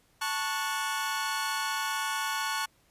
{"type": "chord", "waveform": "sawtooth", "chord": "F# minor", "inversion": "first", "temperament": "equal with one note detuned", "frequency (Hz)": [880, 1108.7, 1466.4], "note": ["A5", "C#6", "F#6"], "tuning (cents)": [0, 0, -16], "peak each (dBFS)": -30, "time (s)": [0.21, 2.66], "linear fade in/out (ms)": 10, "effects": ["pink hiss -66 dBFS RMS until 2.9 s", "resampled to 32000 Hz"]}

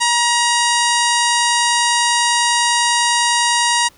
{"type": "harmonic tone", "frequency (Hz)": 950, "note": "A#5", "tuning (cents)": 33, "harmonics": [1, 2, 3, 4, 5, 6, 7, 8, 9, 10], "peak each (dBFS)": [-17, -20, -22, -23, -24, -25, -25, -26, -27, -27], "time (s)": [0, 3.89], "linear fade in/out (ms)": 20, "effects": ["pink hiss -50 dBFS RMS until 3.97 s"]}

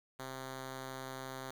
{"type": "tone", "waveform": "5% pulse", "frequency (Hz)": 131.6, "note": "C3", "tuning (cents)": 10, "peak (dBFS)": -31, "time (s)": [0.19, 1.51], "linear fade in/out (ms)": 5, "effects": ["10-bit"]}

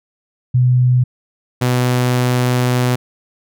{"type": "tone pair in turn", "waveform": ["sine", "sawtooth"], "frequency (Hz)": [125.3, 124.64], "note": ["B2", "B2"], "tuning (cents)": [25, 16], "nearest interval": "unison", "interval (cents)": 9, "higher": "first", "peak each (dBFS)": -9, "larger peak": "neither", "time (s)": [[0.54, 1.04], [1.61, 2.96]], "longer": "second", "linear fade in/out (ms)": 10, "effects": []}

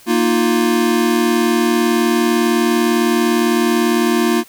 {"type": "chord", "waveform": "square", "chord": "Bb suspended fourth", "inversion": "none", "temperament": "equal with one note detuned", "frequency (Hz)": [233.1, 311.1, 351], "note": ["Bb3", "Eb4", "F4"], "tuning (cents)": [0, 0, 9], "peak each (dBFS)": [-17, -20, -17], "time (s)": [0.06, 4.44], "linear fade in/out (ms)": 50, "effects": ["white hiss -45 dBFS RMS until 4.48 s"]}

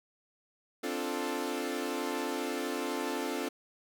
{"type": "chord", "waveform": "sawtooth", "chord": "D minor seventh", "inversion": "third", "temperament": "equal", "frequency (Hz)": [261.6, 293.7, 349.2, 440], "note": ["C4", "D4", "F4", "A4"], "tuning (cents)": [0, 0, 0, 0], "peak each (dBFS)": -34, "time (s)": [0.83, 3.49], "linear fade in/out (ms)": 10, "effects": []}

